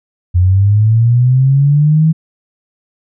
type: linear sweep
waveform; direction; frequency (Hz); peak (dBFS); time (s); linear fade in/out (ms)
sine; up; 87.31 to 161.5; -6; 0.34-2.13; 20
effects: none